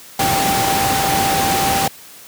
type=tone in noise; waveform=sine; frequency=784 Hz; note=G5; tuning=in tune; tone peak=-17 dBFS; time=0.19-1.88 s; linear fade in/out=5 ms; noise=pink; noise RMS=-18 dBFS; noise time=0.19-1.88 s; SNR=-2 dB; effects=white hiss -40 dBFS RMS until 2.27 s + high-pass 100 Hz 12 dB/octave